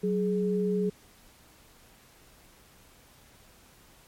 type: tone pair together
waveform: sine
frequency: 186.6 / 418.9 Hz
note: F#3 / G#4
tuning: +15 / +15 cents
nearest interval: octave + major second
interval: 1400 cents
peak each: -27 / -27 dBFS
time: 0.03-0.9 s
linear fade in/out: 10 ms
effects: pink hiss -57 dBFS RMS until 4.07 s + MP3 64 kbps